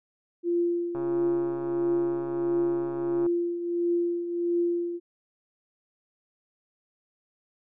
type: tone with tremolo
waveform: sine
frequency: 345.5 Hz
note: F4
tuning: 19 cents flat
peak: -21 dBFS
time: 0.43-5 s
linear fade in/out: 50 ms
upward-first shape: triangle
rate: 1.5 Hz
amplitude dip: 65%
type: click train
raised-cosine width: 1 ms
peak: -26 dBFS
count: 318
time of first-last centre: 0.95-3.264 s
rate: 137 Hz
effects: none